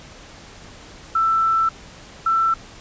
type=tone pair in turn; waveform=sine; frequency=1329 / 1335 Hz; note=E6 / E6; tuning=+14 / +22 cents; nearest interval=unison; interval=8 cents; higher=second; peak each=-15 dBFS; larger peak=neither; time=1.15-1.69 / 2.26-2.54 s; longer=first; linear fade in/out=5 ms; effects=pink hiss -42 dBFS RMS until 2.8 s + resampled to 16000 Hz